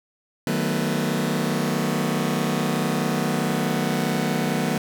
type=chord; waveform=sawtooth; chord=B dominant seventh; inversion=first; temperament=just; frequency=154.34 / 185.21 / 222.2 / 246.9 Hz; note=D#3 / F#3 / A3 / B3; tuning=-14 / +2 / +17 / 0 cents; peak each=-23 dBFS; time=0.47-4.78 s; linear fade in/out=2 ms; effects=none